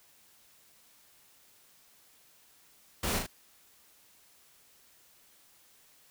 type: noise with echo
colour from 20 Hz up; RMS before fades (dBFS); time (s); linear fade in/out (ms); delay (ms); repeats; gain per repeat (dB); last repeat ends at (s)
pink; -32; 3.03-3.19; 5; 38; 2; -4; 3.266
effects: white hiss -62 dBFS RMS until 6.1 s